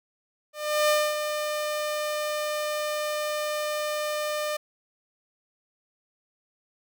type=tone with ADSR envelope; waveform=sawtooth; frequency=602 Hz; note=D5; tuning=43 cents sharp; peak=-15 dBFS; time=0.53-4.57 s; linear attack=360 ms; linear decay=250 ms; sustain=-8 dB; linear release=8 ms; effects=none